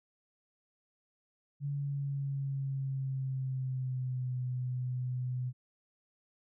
sine tone with pitch glide, 142.3 to 126.04 Hz, C#3 to B2, +46 to +36 cents, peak -32 dBFS, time 1.6-5.53 s, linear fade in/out 50 ms, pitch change -210 cents, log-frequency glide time 1.7-4.38 s, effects none

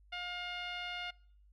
10% pulse tone with low-pass filter, 711 Hz, F5, 31 cents sharp, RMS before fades -41 dBFS, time 0.12-1.11 s, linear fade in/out 10 ms, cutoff 2900 Hz, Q 1.6, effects noise-tail reverb RT60 0.6 s tail -25 dB re dry + added 50 Hz sine -60 dBFS peak until 1.52 s

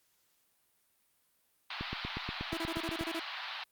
white band-pass noise, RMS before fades -40 dBFS, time 1.7-3.64 s, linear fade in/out 5 ms, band 710 to 4300 Hz, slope 48 dB/octave
click train, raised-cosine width 3 ms, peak -25 dBFS, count 11, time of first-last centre 1.81-3.01 s, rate 8.33 Hz
sawtooth tone bursts, 329.6 Hz, E4, in tune, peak -31 dBFS, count 9, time 2.52-3.196 s, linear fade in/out 5 ms, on 52 ms, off 26 ms
effects white hiss -73 dBFS RMS until 3.71 s + Opus 48 kbps

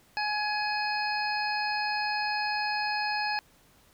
harmonic tone with a mistuned harmonic, 840 Hz, G#5, 19 cents sharp, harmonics 1 / 2 / 3 / 5 / 6, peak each -30 / -33 / -35 / -37 / -38 dBFS, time 0.17-3.39 s, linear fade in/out 0 ms, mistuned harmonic 5, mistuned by +39 cents, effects pink hiss -61 dBFS RMS until 3.93 s

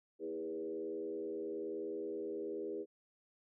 sine tone with frequency modulation, 404.5 Hz, G#4, 46 cents flat, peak -38 dBFS, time 0.19-2.86 s, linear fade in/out 50 ms, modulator 81.1 Hz, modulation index 1.1, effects none

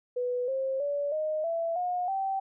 sine tone with pitch steps, 493.9 / 532.4 / 573.9 / 618.7 / 666.9 / 718.9 / 775 Hz, B4 / C5 / D5 / D#5 / E5 / F5 / G5, 0 / +30 / -40 / -10 / +20 / +50 / -20 cents, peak -27 dBFS, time 0.16-2.4 s, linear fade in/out 10 ms, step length 320 ms, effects none

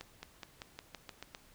accelerating click train, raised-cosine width 0.2 ms, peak -26 dBFS, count 9, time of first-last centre 0.01-1.349 s, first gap 220 ms, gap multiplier 0.92, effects pink hiss -62 dBFS RMS until 1.54 s

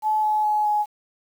sine tone with pitch steps, 860 / 853.1 / 846.2 / 839.4 Hz, A5 / G#5 / G#5 / G#5, -40 / +46 / +32 / +18 cents, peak -18 dBFS, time 0.02-0.86 s, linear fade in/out 50 ms, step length 210 ms, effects 8-bit

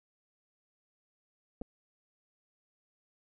clicks, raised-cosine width 2 ms, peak -27 dBFS, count 2, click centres 1.614 / 1.618 s, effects none

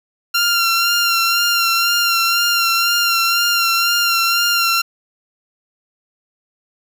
15% pulse tone with vibrato, 1381 Hz, F6, 20 cents flat, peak -7 dBFS, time 0.34-4.82 s, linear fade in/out 10 ms, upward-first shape sine, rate 2 Hz, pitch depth 28 cents each way, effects none

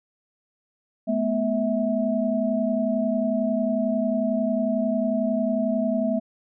sine tone cluster, 214.6 / 245.7 / 650 Hz, A3 / B3 / E5, -43 / -9 / -24 cents, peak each -25 dBFS, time 1.07-6.2 s, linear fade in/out 20 ms, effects none

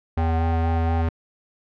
sine tone with vibrato, 765 Hz, G5, 42 cents flat, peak -28 dBFS, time 0.17-1.03 s, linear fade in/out 20 ms, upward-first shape sine, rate 4.2 Hz, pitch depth 58 cents each way
square tone with pitch glide, 81.4 to 82.16 Hz, E2 to E2, -21 to -5 cents, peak -20 dBFS, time 0.17-1.09 s, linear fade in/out 5 ms, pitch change +16 cents, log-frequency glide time 0.38-0.44 s
effects low-pass 2000 Hz 12 dB/octave

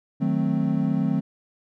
triangle chord, D# diminished seventh, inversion none, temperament equal, 155.56 / 185 / 220 / 261.6 Hz, D#3 / F#3 / A3 / C4, 0 / 0 / 0 / 0 cents, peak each -24 dBFS, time 0.2-1.21 s, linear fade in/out 20 ms, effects none

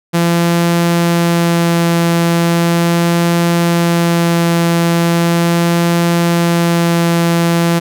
sawtooth tone with vibrato, 170 Hz, F3, 46 cents flat, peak -6 dBFS, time 0.13-7.8 s, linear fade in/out 20 ms, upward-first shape sine, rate 0.38 Hz, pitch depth 8 cents each way, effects none

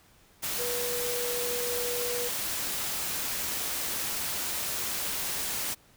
sine tone in noise, 486.1 Hz, B4, 28 cents flat, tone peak -32 dBFS, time 0.58-2.29 s, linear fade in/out 20 ms, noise white, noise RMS -32 dBFS, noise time 0.42-5.75 s, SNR -3 dB, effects pink hiss -60 dBFS RMS until 5.96 s

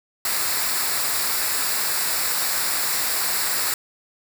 white noise with comb filter, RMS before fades -23 dBFS, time 0.25-3.74 s, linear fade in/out 2 ms, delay 0.32 ms, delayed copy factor -0.6, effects none

